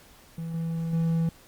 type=tone with level steps; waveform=triangle; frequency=164.81 Hz; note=E3; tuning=in tune; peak=-29 / -25 / -20 dBFS; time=0.38-1.29 s; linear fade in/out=2 ms; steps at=0.54 / 0.93 s; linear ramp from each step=2 ms; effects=pink hiss -54 dBFS RMS until 1.47 s + Opus 48 kbps